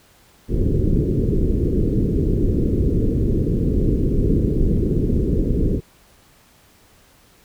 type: low-pass noise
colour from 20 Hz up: pink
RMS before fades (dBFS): -18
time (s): 0.48-5.81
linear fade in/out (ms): 50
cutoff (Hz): 440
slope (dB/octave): 48
effects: pink hiss -53 dBFS RMS until 7.44 s